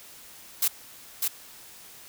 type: noise with echo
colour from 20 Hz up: blue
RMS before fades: -23 dBFS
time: 0.62-0.68 s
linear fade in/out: 5 ms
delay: 600 ms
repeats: 1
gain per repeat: -3 dB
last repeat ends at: 1.28 s
effects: white hiss -48 dBFS RMS until 2.08 s